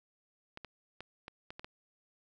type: clicks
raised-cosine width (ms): 0.3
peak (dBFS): -28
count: 7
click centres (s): 0.574 / 0.647 / 1.006 / 1.281 / 1.505 / 1.595 / 1.645
effects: none